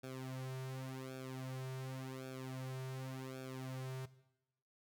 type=tone with flanger; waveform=sawtooth; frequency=130.81 Hz; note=C3; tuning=in tune; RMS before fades=-45 dBFS; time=0.03-4.06 s; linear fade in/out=10 ms; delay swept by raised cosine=1 to 3.7 ms; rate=0.89 Hz; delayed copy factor=-1; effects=noise-tail reverb RT60 0.9 s tail -17 dB re dry